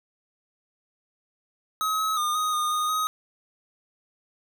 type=tone with pitch steps; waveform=square; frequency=1274 / 1282 / 1215 / 1249 / 1224 / 1234 / 1257 Hz; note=D#6 / E6 / D#6 / D#6 / D#6 / D#6 / D#6; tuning=+41 / -49 / -42 / +6 / -29 / -15 / +17 cents; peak=-24 dBFS; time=1.81-3.07 s; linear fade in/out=0 ms; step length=180 ms; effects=none